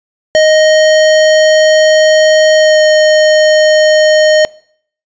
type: tone with pitch glide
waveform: square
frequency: 622.3 to 617.3 Hz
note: D#5 to D#5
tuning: 0 to -14 cents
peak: -5 dBFS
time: 0.35-4.45 s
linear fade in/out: 0 ms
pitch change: -14 cents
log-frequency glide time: 2.56-2.81 s
effects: noise-tail reverb RT60 0.6 s tail -24 dB re dry + resampled to 16000 Hz